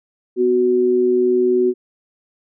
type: tone pair together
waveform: sine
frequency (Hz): 249.4 / 370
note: B3 / F#4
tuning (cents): +17 / 0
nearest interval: perfect fifth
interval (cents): 683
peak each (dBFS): -21 / -13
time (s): 0.36-1.74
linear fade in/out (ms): 50
effects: none